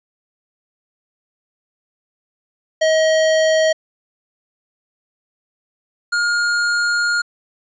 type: tone pair in turn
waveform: square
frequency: 634 / 1419.8 Hz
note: D#5 / F6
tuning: +32 / +28 cents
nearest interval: octave + major second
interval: 1396 cents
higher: second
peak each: -13 / -16 dBFS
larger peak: first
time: 2.81-3.73 / 6.12-7.22 s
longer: second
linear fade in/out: 10 ms
effects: resampled to 16000 Hz + 9-bit